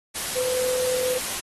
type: tone in noise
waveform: sine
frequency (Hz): 506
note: B4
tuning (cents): +42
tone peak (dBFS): -23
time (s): 0.35-1.19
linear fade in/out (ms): 20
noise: white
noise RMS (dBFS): -29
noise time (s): 0.14-1.41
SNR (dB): +3
effects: AAC 32 kbps